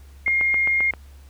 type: tone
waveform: sine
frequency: 2131 Hz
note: C7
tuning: 31 cents sharp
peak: -17 dBFS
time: 0.26-0.91 s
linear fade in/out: 5 ms
type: click train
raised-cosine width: 0.5 ms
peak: -16 dBFS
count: 6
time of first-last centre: 0.28-0.937 s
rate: 7.61 Hz
effects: added 69 Hz sine -42 dBFS peak until 1.29 s + pink hiss -56 dBFS RMS until 1.29 s